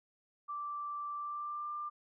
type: tone with pitch glide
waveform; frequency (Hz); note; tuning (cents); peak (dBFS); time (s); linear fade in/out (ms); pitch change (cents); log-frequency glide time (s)
sine; 1171 to 1190.8; D6 to D6; -5 to +24; -37; 0.48-1.9; 20; +29; 1.15-1.7
effects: none